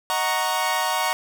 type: chord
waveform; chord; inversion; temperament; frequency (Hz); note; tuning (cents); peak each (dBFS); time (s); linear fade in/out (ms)
sawtooth; D# minor seventh; none; equal; 622.3 / 740 / 932.3 / 1108.7; D#5 / F#5 / A#5 / C#6; 0 / 0 / 0 / 0; -27 / -23 / -21 / -23; 0.1-1.13; 0
effects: none